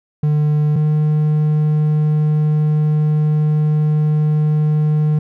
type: tone pair in turn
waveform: triangle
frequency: 150 / 152.09 Hz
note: D3 / D#3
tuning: +37 / -39 cents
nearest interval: unison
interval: 24 cents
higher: second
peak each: -10 dBFS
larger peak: neither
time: 0.23-0.76 / 0.76-5.19 s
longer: second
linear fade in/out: 5 ms
effects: none